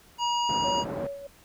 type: harmonic tone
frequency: 955 Hz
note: A#5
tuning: 42 cents sharp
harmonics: 1 / 3 / 5 / 7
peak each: -25 / -31 / -38 / -39 dBFS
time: 0.18-0.85 s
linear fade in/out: 50 ms
type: band-pass noise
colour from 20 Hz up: pink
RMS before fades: -35 dBFS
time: 0.49-1.07 s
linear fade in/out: 2 ms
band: 140 to 850 Hz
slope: 12 dB/octave
type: tone with tremolo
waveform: sine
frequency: 561 Hz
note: C#5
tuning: 21 cents sharp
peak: -30 dBFS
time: 0.64-1.27 s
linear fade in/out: 5 ms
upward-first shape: sine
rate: 3.1 Hz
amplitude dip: 65%
effects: pink hiss -56 dBFS RMS until 1.44 s